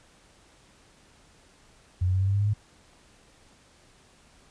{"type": "tone with pitch steps", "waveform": "sine", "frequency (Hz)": [90.4, 92.35, 94.35, 96.39, 98.47, 100.6, 102.77, 104.99], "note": ["F#2", "F#2", "F#2", "G2", "G2", "G2", "G#2", "G#2"], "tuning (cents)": [-40, -3, 34, -29, 8, 45, -18, 19], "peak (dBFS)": -21, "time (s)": [2.01, 2.538], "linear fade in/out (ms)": 10, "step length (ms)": 66, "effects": ["pink hiss -58 dBFS RMS until 4.5 s", "resampled to 22050 Hz"]}